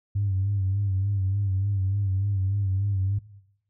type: tone with vibrato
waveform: sine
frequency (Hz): 98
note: G2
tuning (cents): 0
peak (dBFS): -21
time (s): 0.15-3.19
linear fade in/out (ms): 10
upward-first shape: sine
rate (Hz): 3.4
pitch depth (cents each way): 67
effects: noise-tail reverb RT60 0.8 s tail -19 dB re dry + tanh soft clip ceiling -17 dBFS